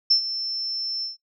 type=tone with ADSR envelope; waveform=sine; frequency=5340 Hz; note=E8; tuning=22 cents sharp; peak=-12 dBFS; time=0.1-1.17 s; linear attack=11 ms; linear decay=96 ms; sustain=-13 dB; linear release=140 ms; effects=noise-tail reverb RT60 0.1 s tail -23 dB re dry